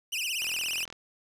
sawtooth tone with vibrato, 2720 Hz, F7, 46 cents flat, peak -26 dBFS, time 0.12-0.85 s, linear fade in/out 10 ms, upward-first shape triangle, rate 17 Hz, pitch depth 240 cents each way
click train, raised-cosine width 0.2 ms, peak -24 dBFS, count 22, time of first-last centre 0.42-0.926 s, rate 41.5 Hz
effects resampled to 32000 Hz + 9-bit

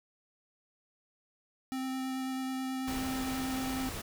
square tone with vibrato, 261.6 Hz, C4, in tune, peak -34 dBFS, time 1.72-3.89 s, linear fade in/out 0 ms, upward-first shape sine, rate 9.2 Hz, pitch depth 9 cents each way
pink noise, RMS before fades -40 dBFS, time 2.87-4.02 s, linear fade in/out 10 ms
effects none

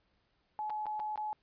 sine tone with dropouts, 852 Hz, G#5, 44 cents sharp, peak -34 dBFS, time 0.59-1.33 s, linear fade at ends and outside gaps 0 ms, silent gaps 0.697-0.703 / 0.857-0.866 / 0.995-1 / 1.158-1.176 s, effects pink hiss -75 dBFS RMS until 1.42 s + resampled to 11025 Hz

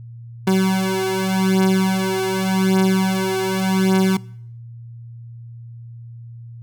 30% pulse beating tone pair, 189.1 / 189.96 Hz, F#3 / F#3, +38 / +46 cents, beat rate 0.86 Hz, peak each -17 / -16 dBFS, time 0.47-4.17 s, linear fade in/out 5 ms, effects noise-tail reverb RT60 0.7 s tail -23 dB re dry + added 117 Hz sine -34 dBFS peak until 6.62 s

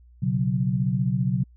sine chord, B suspended second, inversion none, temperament equal, 123.47 / 138.59 / 185 Hz, B2 / C#3 / F#3, 0 / 0 / 0 cents, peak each -25 dBFS, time 0.22-1.44 s, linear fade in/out 10 ms, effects added 60 Hz sine -49 dBFS peak until 1.56 s

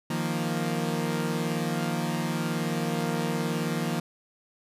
sawtooth chord, Eb suspended second, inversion none, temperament equal, 155.56 / 174.61 / 233.1 Hz, Eb3 / F3 / Bb3, 0 / 0 / 0 cents, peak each -27 dBFS, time 0.1-4 s, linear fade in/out 5 ms, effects resampled to 32000 Hz

